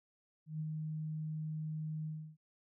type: tone with ADSR envelope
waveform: sine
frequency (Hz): 155.56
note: D#3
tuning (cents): 0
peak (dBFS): -35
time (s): 0.46-2.37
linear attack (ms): 140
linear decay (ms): 42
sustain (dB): -2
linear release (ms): 310
effects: none